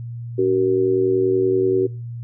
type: tone with amplitude modulation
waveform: sine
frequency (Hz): 378.1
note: F#4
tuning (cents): +38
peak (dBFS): -11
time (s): 0.38-1.87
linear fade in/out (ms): 10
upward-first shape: sine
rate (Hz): 90.4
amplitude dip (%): 80
effects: noise-tail reverb RT60 0.4 s tail -25 dB re dry + added 118 Hz sine -28 dBFS peak until 2.23 s